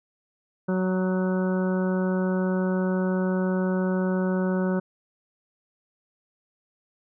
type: harmonic tone with a mistuned harmonic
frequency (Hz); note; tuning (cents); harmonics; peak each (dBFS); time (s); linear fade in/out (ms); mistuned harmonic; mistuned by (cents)
185.8; F#3; +7; 1 / 2 / 3 / 4 / 5 / 6 / 7 / 8; -23 / -29 / -31 / -44 / -38 / -45 / -41 / -38; 0.68-4.8; 10; 7; -25
effects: none